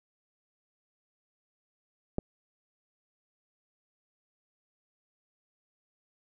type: clicks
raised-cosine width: 2 ms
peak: -16 / -26 dBFS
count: 2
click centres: 2.184 / 2.189 s
effects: none